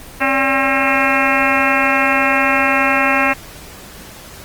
harmonic tone with a mistuned harmonic, 268.5 Hz, C4, 45 cents sharp, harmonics 1 / 2 / 3 / 4 / 5 / 6 / 7 / 8 / 9 / 10, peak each -21 / -21 / -21 / -21 / -21 / -21 / -21 / -21 / -21 / -21 dBFS, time 0.2-3.34 s, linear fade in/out 20 ms, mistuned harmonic 2, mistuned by +110 cents, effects pink hiss -36 dBFS RMS until 4.44 s + Opus 24 kbps

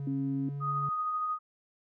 triangle tone with pitch glide, 140 to 141.95 Hz, C#3 to C#3, +18 to +41 cents, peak -32 dBFS, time 0-0.89 s, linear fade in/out 2 ms, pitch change +23 cents, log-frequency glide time 0.36-0.59 s
sine tone, 272.6 Hz, C#4, 29 cents flat, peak -30 dBFS, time 0.07-0.49 s, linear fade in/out 2 ms
sine tone with tremolo, 1244.5 Hz, D#6, in tune, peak -28 dBFS, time 0.6-1.39 s, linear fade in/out 50 ms, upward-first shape sine, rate 13 Hz, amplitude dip 25%
effects none

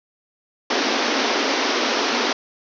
pink band-pass noise, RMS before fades -21 dBFS, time 0.7-2.33 s, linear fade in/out 5 ms, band 230 to 6000 Hz, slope 96 dB/octave, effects none

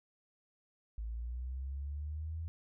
sine linear sweep, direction up, 53.9 to 83 Hz, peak -37 dBFS, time 0.98-2.48 s, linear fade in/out 0 ms, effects none

